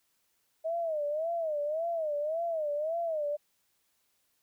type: tone with vibrato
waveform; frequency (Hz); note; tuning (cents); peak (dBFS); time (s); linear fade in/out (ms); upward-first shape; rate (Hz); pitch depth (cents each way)
sine; 630; D#5; +21; -29; 0.64-3.37; 20; sine; 1.8; 140
effects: white hiss -74 dBFS RMS until 4.42 s